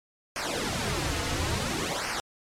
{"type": "noise with flanger", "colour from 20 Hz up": "pink", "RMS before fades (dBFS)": -29, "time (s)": [0.36, 2.2], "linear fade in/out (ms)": 0, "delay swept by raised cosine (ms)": [0.26, 5.16], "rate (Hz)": 0.58, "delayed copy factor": -0.8, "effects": ["low-pass 8000 Hz 12 dB/octave", "MP3 96 kbps"]}